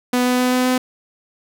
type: tone with pitch steps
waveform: sawtooth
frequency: 248.2 / 249.6 / 251.1 / 252.5 / 254 Hz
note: B3 / B3 / B3 / B3 / B3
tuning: +9 / +19 / +29 / +39 / +49 cents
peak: -11 dBFS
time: 0.13-0.78 s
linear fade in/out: 5 ms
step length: 130 ms
effects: none